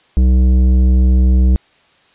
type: tone with tanh clipping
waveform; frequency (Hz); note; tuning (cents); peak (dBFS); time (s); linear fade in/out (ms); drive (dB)
sine; 63.3; B1; +43; -9; 0.17-1.56; 0; 11
effects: white hiss -52 dBFS RMS until 2.14 s + resampled to 8000 Hz